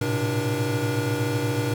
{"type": "tone cluster", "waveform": "square", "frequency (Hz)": [108.5, 116.7, 130, 293.7, 477], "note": ["A2", "A#2", "C3", "D4", "A#4"], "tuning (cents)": [-24, 2, -11, 0, 40], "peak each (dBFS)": -30, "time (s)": [0.01, 1.74], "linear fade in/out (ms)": 5, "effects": []}